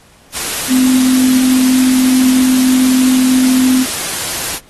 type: tone in noise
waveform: sine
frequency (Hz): 256.8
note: C4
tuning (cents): -32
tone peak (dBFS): -8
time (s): 0.68-3.86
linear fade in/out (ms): 50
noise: white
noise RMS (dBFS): -19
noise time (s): 0.32-4.6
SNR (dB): +8
effects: pink hiss -46 dBFS RMS until 4.69 s + AAC 32 kbps